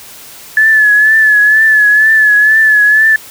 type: tone with vibrato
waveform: sine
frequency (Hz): 1724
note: A6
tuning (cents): -36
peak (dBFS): -4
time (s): 0.57-3.16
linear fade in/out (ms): 2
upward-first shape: triangle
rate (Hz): 2.1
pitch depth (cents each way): 55
effects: white hiss -33 dBFS RMS until 3.3 s